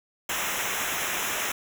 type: noise with comb filter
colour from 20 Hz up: pink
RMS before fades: -29 dBFS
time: 0.29-1.52 s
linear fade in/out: 5 ms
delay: 0.22 ms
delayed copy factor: -0.95
effects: none